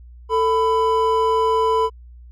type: tone pair together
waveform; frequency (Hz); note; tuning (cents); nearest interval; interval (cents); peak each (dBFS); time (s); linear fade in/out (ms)
triangle; 444 / 998; A4 / B5; +16 / +18; octave + major second; 1402; -16; 0.29-1.9; 50
effects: added 60 Hz sine -39 dBFS peak until 2.31 s